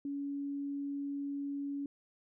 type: tone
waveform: sine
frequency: 282 Hz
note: C#4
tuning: 30 cents sharp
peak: -35 dBFS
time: 0.05-1.86 s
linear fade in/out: 2 ms
effects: none